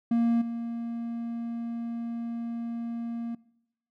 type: tone with level steps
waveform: triangle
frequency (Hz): 233.1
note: A#3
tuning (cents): 0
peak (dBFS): -19 / -29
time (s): 0.11-3.35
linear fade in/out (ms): 5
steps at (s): 0.41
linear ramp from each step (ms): 10
effects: noise-tail reverb RT60 0.8 s tail -22 dB re dry